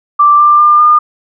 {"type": "tone with pitch steps", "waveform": "sine", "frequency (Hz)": [1174.7, 1187, 1199.4, 1211.9], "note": ["D6", "D6", "D6", "D#6"], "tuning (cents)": [0, 18, 36, -46], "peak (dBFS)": -3, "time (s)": [0.19, 0.99], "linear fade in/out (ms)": 10, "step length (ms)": 200, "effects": []}